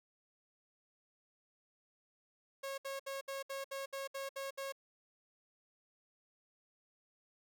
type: tone bursts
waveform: sawtooth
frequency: 546 Hz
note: C#5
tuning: 26 cents flat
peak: -36 dBFS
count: 10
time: 2.63-4.724 s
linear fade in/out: 10 ms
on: 150 ms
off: 66 ms
effects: none